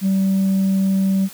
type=tone; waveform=sine; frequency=192.7 Hz; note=G3; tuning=29 cents flat; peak=-12 dBFS; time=0.01-1.29 s; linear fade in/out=50 ms; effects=tanh soft clip ceiling -13 dBFS + white hiss -40 dBFS RMS until 1.33 s